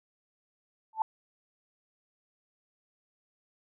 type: tone with exponential growth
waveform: sine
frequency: 880 Hz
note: A5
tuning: in tune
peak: -20 dBFS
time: 0.93-1.02 s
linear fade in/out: 2 ms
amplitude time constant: 19 ms
effects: none